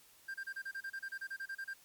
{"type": "tone bursts", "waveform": "triangle", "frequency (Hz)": 1587, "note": "G6", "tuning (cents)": 21, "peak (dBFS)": -37, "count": 16, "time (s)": [0.28, 1.738], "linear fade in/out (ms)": 10, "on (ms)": 63, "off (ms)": 30, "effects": ["white hiss -63 dBFS RMS until 1.84 s", "MP3 96 kbps"]}